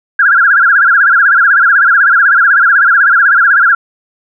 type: tone with vibrato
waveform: sine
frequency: 1500 Hz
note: F#6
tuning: 23 cents sharp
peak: -4 dBFS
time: 0.19-3.75 s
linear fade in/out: 5 ms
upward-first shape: sine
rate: 16 Hz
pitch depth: 180 cents each way
effects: none